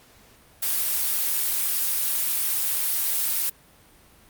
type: noise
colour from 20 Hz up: blue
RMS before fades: -24 dBFS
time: 0.62-3.5 s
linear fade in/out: 10 ms
effects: pink hiss -54 dBFS RMS until 4.29 s + Opus 48 kbps